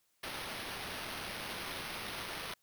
white noise with sample-and-hold, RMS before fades -42 dBFS, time 0.23-2.54 s, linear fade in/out 5 ms, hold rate 7350 Hz, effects white hiss -75 dBFS RMS until 2.62 s

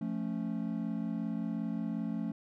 triangle chord, F augmented, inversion none, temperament equal, 174.61 / 220 / 277.2 Hz, F3 / A3 / C#4, 0 / 0 / 0 cents, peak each -36 / -33 / -37 dBFS, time 0.01-2.32 s, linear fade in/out 5 ms, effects none

